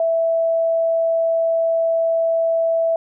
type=tone; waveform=sine; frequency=659.3 Hz; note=E5; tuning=in tune; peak=-15 dBFS; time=0-2.96 s; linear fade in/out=2 ms; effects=none